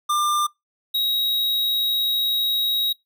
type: tone pair in turn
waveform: square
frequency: 1195 / 3811 Hz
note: D6 / A#7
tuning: +30 / +38 cents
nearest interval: octave + minor sixth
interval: 2008 cents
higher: second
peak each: -19 / -20 dBFS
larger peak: first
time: 0.09-0.47 / 0.94-2.93 s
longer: second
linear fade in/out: 10 ms
effects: noise-tail reverb RT60 0.2 s tail -26 dB re dry